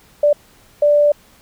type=tone bursts at uneven times; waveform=sine; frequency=587.3 Hz; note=D5; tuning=in tune; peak=-9 dBFS; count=2; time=0.23-0.33 / 0.82-1.12 s; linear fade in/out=5 ms; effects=pink hiss -50 dBFS RMS until 1.41 s